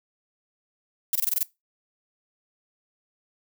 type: noise bursts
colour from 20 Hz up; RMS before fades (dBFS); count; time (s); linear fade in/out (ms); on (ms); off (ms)
violet; -23; 7; 1.13-1.43; 2; 24; 22
effects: noise-tail reverb RT60 0.2 s tail -20 dB re dry